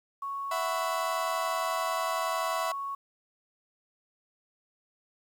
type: tone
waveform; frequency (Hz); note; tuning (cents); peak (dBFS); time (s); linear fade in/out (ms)
sine; 1108.7; C#6; 0; -32; 0.22-2.95; 5
type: chord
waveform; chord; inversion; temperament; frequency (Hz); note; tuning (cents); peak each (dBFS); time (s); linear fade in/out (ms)
35% pulse; E suspended second; none; equal with one note detuned; 659.3 / 740 / 997.5; E5 / F#5 / B5; 0 / 0 / +17; -31 / -35 / -33; 0.51-2.72; 5
effects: 10-bit